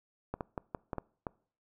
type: clicks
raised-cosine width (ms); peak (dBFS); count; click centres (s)
1; -21; 7; 0.34 / 0.408 / 0.578 / 0.748 / 0.932 / 0.983 / 1.268
effects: noise-tail reverb RT60 0.5 s tail -24 dB re dry